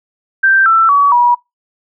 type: tone with pitch steps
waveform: sine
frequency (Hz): 1568 / 1333.8 / 1134.7 / 965.2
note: G6 / E6 / C#6 / B5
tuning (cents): 0 / +20 / +40 / -40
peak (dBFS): -6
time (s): 0.43-1.35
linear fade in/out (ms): 10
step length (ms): 230
effects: noise-tail reverb RT60 0.2 s tail -25 dB re dry